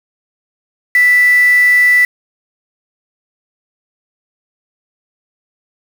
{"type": "tone with quantisation", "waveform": "sine", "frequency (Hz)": 1975.5, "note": "B6", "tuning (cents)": 0, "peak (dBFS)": -6, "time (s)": [0.95, 2.05], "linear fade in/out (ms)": 2, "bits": 4, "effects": []}